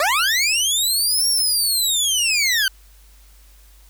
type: linear two-way sweep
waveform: 20% pulse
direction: up then down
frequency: 552 to 5588 to 1499 Hz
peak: -11 dBFS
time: 0-2.68 s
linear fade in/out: 2 ms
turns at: 1.28 s
effects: added 50 Hz sine -46 dBFS peak until 3.89 s + white hiss -54 dBFS RMS until 3.89 s